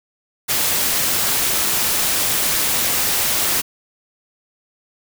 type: noise with amplitude modulation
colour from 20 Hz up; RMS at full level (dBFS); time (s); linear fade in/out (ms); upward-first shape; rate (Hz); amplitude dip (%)
white; -17; 0.48-3.62; 20; sine; 237; 35
effects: none